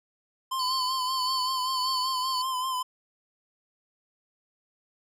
square tone with vibrato, 1030 Hz, C6, 28 cents flat, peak -28 dBFS, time 0.51-2.83 s, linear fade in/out 10 ms, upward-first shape sine, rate 5.2 Hz, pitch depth 45 cents each way
sine tone with tremolo, 4485 Hz, C#8, 19 cents sharp, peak -28 dBFS, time 0.59-2.42 s, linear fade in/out 5 ms, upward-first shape sine, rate 1.7 Hz, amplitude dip 45%
effects resampled to 32000 Hz

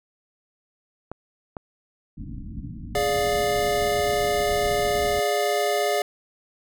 clicks, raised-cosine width 1 ms, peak -19 dBFS, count 2, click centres 1.116 / 1.568 s
pink low-pass noise, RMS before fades -35 dBFS, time 2.17-5.2 s, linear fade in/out 10 ms, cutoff 300 Hz, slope 96 dB/octave
square chord, D diminished, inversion second, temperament equal with one note detuned, 415.3 / 587.3 / 703.7 Hz, Ab4 / D5 / F5, 0 / 0 / +13 cents, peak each -26 dBFS, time 2.95-6.02 s, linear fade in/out 2 ms
effects none

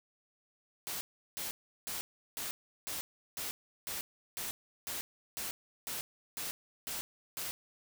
white noise bursts, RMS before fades -39 dBFS, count 14, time 0.87-7.51 s, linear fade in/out 0 ms, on 140 ms, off 360 ms, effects none

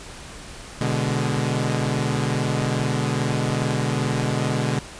sawtooth chord, G# diminished, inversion first, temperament equal with one note detuned, 124.4 / 146.83 / 207.7 Hz, B2 / D3 / G#3, +13 / 0 / 0 cents, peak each -20 / -21 / -24 dBFS, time 0.81-4.79 s, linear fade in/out 0 ms, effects pink hiss -39 dBFS RMS until 4.99 s + resampled to 22050 Hz

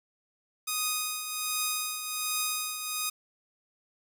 5% pulse tone with tremolo, 1244.5 Hz, D#6, in tune, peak -15 dBFS, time 0.67-3.1 s, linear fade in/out 10 ms, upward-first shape triangle, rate 1.3 Hz, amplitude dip 60%, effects none

